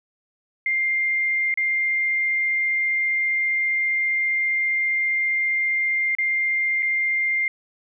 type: tone with dropouts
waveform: sine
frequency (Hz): 2105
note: C7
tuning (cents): +10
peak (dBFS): -19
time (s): 0.66-7.48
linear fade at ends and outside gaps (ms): 2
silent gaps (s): 1.541-1.574 / 6.151-6.185 / 6.824-6.828
effects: none